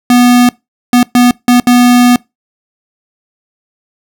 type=tone bursts at uneven times; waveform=square; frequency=245 Hz; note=B3; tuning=14 cents flat; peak=-4 dBFS; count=5; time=0.1-0.49 / 0.93-1.03 / 1.15-1.31 / 1.48-1.6 / 1.67-2.16 s; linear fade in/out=2 ms; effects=noise-tail reverb RT60 0.2 s tail -23 dB re dry